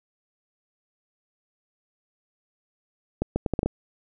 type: accelerating click train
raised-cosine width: 2 ms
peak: -10 dBFS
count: 7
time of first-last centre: 3.22-3.66 s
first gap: 140 ms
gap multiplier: 0.73
effects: none